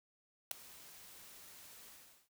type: noise with ADSR envelope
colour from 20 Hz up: white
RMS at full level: -32 dBFS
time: 0.51-2.29 s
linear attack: 4 ms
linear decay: 3 ms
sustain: -24 dB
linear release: 410 ms
effects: noise-tail reverb RT60 0.1 s tail -26 dB re dry